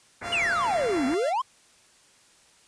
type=low-pass noise; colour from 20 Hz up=white; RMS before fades=-37 dBFS; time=0.21-1.15 s; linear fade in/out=10 ms; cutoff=2300 Hz; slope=96 dB/octave
type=tone with vibrato; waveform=sawtooth; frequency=688 Hz; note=F5; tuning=26 cents flat; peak=-28 dBFS; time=0.22-1.34 s; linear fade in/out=50 ms; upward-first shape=square; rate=3.4 Hz; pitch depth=10 cents each way
type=exponential two-way sweep; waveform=triangle; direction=down then up; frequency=3012 to 246.9 to 1109 Hz; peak=-21 dBFS; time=0.32-1.42 s; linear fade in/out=10 ms; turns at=1.06 s
effects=white hiss -58 dBFS RMS until 2.67 s + resampled to 22050 Hz